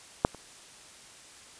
clicks, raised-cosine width 1 ms, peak -6 / -30 dBFS, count 2, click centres 0.249 / 0.347 s, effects white hiss -51 dBFS RMS until 1.59 s + resampled to 22050 Hz

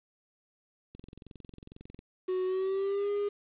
click train, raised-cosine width 3 ms, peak -35 dBFS, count 24, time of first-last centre 0.95-1.991 s, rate 22.1 Hz
triangle tone with pitch glide, 370 to 408.2 Hz, F#4 to G#4, 0 to -30 cents, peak -26 dBFS, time 2.28-3.29 s, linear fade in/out 10 ms, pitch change +170 cents, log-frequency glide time 2.45-3.1 s
effects resampled to 8000 Hz + 9-bit

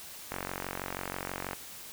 click train, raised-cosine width 0.5 ms, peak -19 dBFS, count 57, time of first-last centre 0.32-1.532 s, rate 46.2 Hz, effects white hiss -46 dBFS RMS until 1.92 s

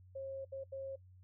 sine tone bursts at uneven times, 540 Hz, C#5, 45 cents flat, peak -40 dBFS, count 3, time 0.15-0.45 / 0.52-0.64 / 0.72-0.96 s, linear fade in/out 10 ms, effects noise-tail reverb RT60 0.1 s tail -24 dB re dry + added 92 Hz sine -57 dBFS peak until 1.23 s

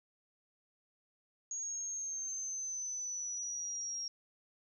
sine exponential sweep, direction down, 6645 to 5588 Hz, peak -37 dBFS, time 1.51-4.08 s, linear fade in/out 2 ms, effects none

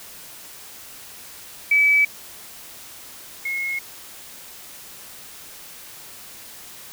sine tone pair in turn, 2294 / 2165 Hz, D7 / C#7, -41 / -41 cents, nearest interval minor second, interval 100 cents, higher first, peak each -13 / -23 dBFS, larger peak first, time 1.71-2.05 / 3.45-3.79 s, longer neither, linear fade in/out 5 ms, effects white hiss -41 dBFS RMS until 6.92 s

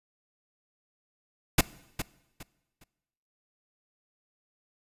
pink noise with echo, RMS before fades -19 dBFS, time 1.58-1.61 s, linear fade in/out 5 ms, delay 410 ms, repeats 3, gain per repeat -12 dB, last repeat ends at 2.84 s, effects noise-tail reverb RT60 1.0 s tail -21 dB re dry + resampled to 32000 Hz

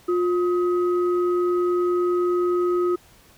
sine tone pair together, 354.8 / 1264.4 Hz, F4 / D#6, +27 / +27 cents, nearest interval octave + minor seventh, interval 2200 cents, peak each -18 / -28 dBFS, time 0.08-2.96 s, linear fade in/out 10 ms, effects tanh soft clip ceiling -12 dBFS + pink hiss -53 dBFS RMS until 3.37 s

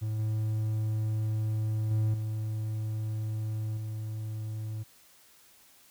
triangle tone with level steps, 108.7 Hz, A2, 21 cents flat, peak -27 / -25 / -22 / -28 / -31 dBFS, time 0.01-4.84 s, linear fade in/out 20 ms, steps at 0.19 / 1.91 / 2.14 / 3.77 s, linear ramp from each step 2 ms, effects white hiss -59 dBFS RMS until 5.9 s

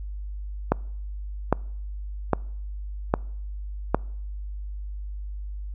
click train, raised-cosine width 1 ms, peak -4 dBFS, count 5, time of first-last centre 0.72-3.946 s, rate 1.24 Hz, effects noise-tail reverb RT60 0.7 s tail -26 dB re dry + added 50 Hz sine -31 dBFS peak until 5.74 s

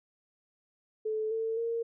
sine tone with pitch steps, 434.6 / 448.1 / 462 Hz, A4 / A4 / A#4, -21 / +32 / -16 cents, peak -29 dBFS, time 1.05-1.83 s, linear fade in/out 10 ms, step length 260 ms, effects none

